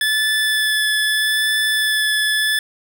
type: tone with vibrato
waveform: 25% pulse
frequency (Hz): 1733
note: A6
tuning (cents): -27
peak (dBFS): -12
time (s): 0.01-2.59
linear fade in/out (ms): 2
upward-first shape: sine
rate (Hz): 0.8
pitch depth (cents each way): 11
effects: none